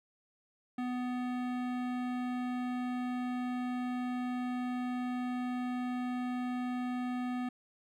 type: tone with hard clipping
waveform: sine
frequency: 248.7 Hz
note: B3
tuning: 12 cents sharp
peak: -35 dBFS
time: 0.78-7.49 s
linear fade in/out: 5 ms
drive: 17 dB
effects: none